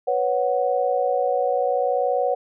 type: chord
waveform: sine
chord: B suspended second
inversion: none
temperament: equal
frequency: 493.9 / 554.4 / 740 Hz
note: B4 / C#5 / F#5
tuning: 0 / 0 / 0 cents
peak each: -23 dBFS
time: 0.07-2.35 s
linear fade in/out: 10 ms
effects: none